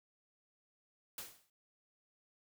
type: noise with exponential decay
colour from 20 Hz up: white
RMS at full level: -42 dBFS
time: 1.18-1.5 s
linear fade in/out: 2 ms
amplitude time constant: 69 ms
effects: none